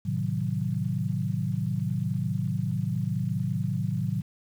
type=chord; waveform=sine; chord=A diminished seventh; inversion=none; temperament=equal; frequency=110 / 130.81 / 155.56 / 185 Hz; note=A2 / C3 / Eb3 / Gb3; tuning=0 / 0 / 0 / 0 cents; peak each=-31 dBFS; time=0.05-4.22 s; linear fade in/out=10 ms; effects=9-bit